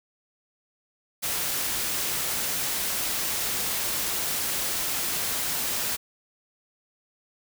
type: noise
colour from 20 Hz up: white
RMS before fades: -28 dBFS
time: 1.22-5.97 s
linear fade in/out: 20 ms
effects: none